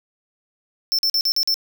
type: tone bursts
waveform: square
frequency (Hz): 5350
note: E8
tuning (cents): +25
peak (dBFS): -17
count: 6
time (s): 0.92-1.542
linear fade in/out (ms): 0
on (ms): 67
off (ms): 44
effects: none